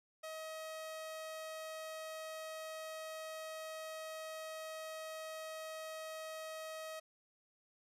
sawtooth tone, 634 Hz, D#5, 32 cents sharp, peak -40 dBFS, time 0.23-7 s, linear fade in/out 10 ms, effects resampled to 32000 Hz

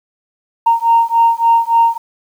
sine beating tone pair, 922 / 925.5 Hz, A#5 / A#5, -19 / -13 cents, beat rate 3.5 Hz, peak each -11 dBFS, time 0.66-1.98 s, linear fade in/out 10 ms, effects tanh soft clip ceiling -2 dBFS + 7-bit

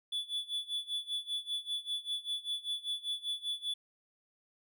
triangle tone with tremolo, 3448 Hz, A7, 36 cents flat, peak -30 dBFS, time 0.12-3.74 s, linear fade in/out 5 ms, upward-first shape sine, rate 5.1 Hz, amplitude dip 90%, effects none

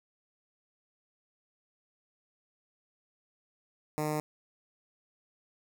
10% pulse tone with notch filter, 152.2 Hz, D#3, 38 cents flat, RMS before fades -32 dBFS, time 3.98-4.2 s, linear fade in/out 0 ms, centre 3300 Hz, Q 0.83, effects none

